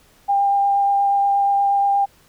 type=tone with vibrato; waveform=sine; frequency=799 Hz; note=G5; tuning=33 cents sharp; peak=-14 dBFS; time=0.28-2.06 s; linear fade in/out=20 ms; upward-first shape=triangle; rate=8.4 Hz; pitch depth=11 cents each way; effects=pink hiss -54 dBFS RMS until 2.28 s